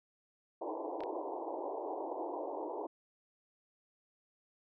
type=band-pass noise; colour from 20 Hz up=pink; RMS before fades=-40 dBFS; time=0.61-2.87 s; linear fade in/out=10 ms; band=300 to 1000 Hz; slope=96 dB/octave
type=clicks; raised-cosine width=0.3 ms; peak=-32 dBFS; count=2; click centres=1.006 / 1.036 s
effects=none